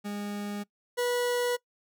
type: tone pair in turn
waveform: 40% pulse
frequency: 205 / 487.6 Hz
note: G#3 / B4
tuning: -22 / -22 cents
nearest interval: octave + minor third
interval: 1500 cents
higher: second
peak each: -32 / -25 dBFS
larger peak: second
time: 0.04-0.64 / 0.97-1.57 s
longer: neither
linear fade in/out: 20 ms
effects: noise-tail reverb RT60 0.1 s tail -22 dB re dry